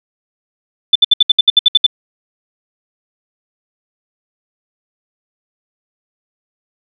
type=tone bursts; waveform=sine; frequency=3520 Hz; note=A7; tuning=in tune; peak=-3 dBFS; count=11; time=0.93-1.865 s; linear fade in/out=5 ms; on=25 ms; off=66 ms; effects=none